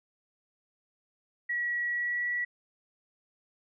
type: tone with pitch glide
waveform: sine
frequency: 1924 to 1941.9 Hz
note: B6 to B6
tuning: -46 to -30 cents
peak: -28 dBFS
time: 1.49-2.45 s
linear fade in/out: 10 ms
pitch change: +16 cents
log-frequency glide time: 1.87-2.29 s
effects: none